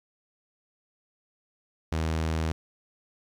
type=tone; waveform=sawtooth; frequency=80 Hz; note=D#2; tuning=49 cents sharp; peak=-22 dBFS; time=1.92-2.52 s; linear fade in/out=0 ms; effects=low-pass 8000 Hz 12 dB/octave + 10-bit